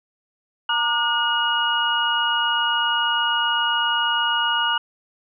sine tone cluster, 927 / 1191 / 1444 / 2888 Hz, A#5 / D6 / F#6 / F#7, -10 / +24 / -43 / -43 cents, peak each -24 / -28 / -23 / -22 dBFS, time 0.69-4.78 s, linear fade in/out 5 ms, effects none

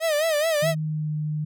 45% pulse tone with vibrato, 622.3 Hz, D#5, in tune, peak -20 dBFS, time 0-0.75 s, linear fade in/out 50 ms, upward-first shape sine, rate 4.7 Hz, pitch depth 110 cents each way
sine tone with pitch glide, 155.56 to 152.18 Hz, D#3 to D#3, 0 to -38 cents, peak -24 dBFS, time 0.62-1.45 s, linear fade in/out 10 ms, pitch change -38 cents, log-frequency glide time 0.8-1.12 s
effects none

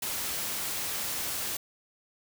white noise, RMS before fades -33 dBFS, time 0.02-1.57 s, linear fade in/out 5 ms, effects none

